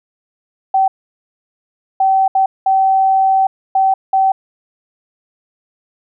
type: tone bursts at uneven times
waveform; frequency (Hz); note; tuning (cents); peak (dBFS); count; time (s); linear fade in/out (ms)
sine; 769; G5; -33; -9; 6; 0.74-0.88 / 2-2.28 / 2.35-2.46 / 2.66-3.47 / 3.75-3.94 / 4.13-4.32; 5
effects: none